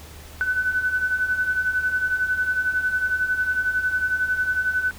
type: beating tone pair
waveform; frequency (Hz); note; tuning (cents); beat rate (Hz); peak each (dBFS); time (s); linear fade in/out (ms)
sine; 1496 / 1507; F#6 / F#6; +19 / +31; 11; -27 / -21; 0.41-4.91; 0
effects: added 76 Hz sine -42 dBFS peak until 4.98 s + pink hiss -44 dBFS RMS until 4.98 s